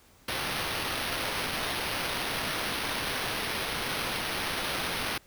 blue noise with sample-and-hold, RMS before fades -32 dBFS, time 0.28-5.18 s, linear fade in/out 5 ms, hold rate 7350 Hz, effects pink hiss -59 dBFS RMS until 5.26 s

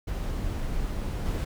brown noise with level steps, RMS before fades -30 / -27 dBFS, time 0.07-1.45 s, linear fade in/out 10 ms, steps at 1.25 s, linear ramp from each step 10 ms, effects none

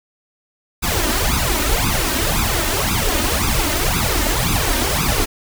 pink noise with flanger, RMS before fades -18 dBFS, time 0.82-5.26 s, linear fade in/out 20 ms, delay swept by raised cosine 0.8 to 3.3 ms, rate 1.9 Hz, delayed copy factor +0.9, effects none

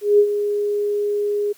sine tone with ADSR envelope, 412.5 Hz, G#4, 12 cents flat, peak -8 dBFS, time 0.01-1.53 s, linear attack 180 ms, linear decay 70 ms, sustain -10 dB, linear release 14 ms, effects white hiss -51 dBFS RMS until 1.57 s

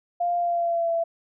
sine tone with pitch glide, 698.5 to 669.7 Hz, F5 to E5, 0 to +27 cents, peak -21 dBFS, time 0.2-1.04 s, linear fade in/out 10 ms, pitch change -73 cents, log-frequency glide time 0.37-0.92 s, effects none

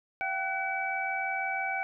sine tone cluster, 685 / 771 / 1496 / 2289 Hz, F5 / G5 / F#6 / D7, -34 / -29 / +19 / -45 cents, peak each -40 / -33 / -35 / -33 dBFS, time 0.21-1.83 s, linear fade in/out 0 ms, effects none

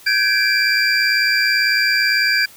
triangle tone cluster, 1547 / 1665 / 2342 / 4750 Hz, G6 / G#6 / D7 / D8, -23 / +4 / -5 / +19 cents, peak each -18 dBFS, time 0.06-2.46 s, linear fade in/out 10 ms, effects white hiss -44 dBFS RMS until 2.56 s

